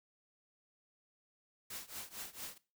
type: noise with tremolo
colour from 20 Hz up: white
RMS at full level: -43 dBFS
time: 1.7-2.58 s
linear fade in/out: 5 ms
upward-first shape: triangle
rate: 4.4 Hz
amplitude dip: 95%
effects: noise-tail reverb RT60 0.3 s tail -17 dB re dry